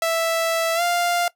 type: tone with pitch glide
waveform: sawtooth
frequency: 659.3 to 698.5 Hz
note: E5 to F5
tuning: 0 to 0 cents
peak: -15 dBFS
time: 0.02-1.28 s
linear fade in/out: 2 ms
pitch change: +100 cents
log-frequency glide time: 0.75-0.82 s
effects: noise-tail reverb RT60 0.1 s tail -19 dB re dry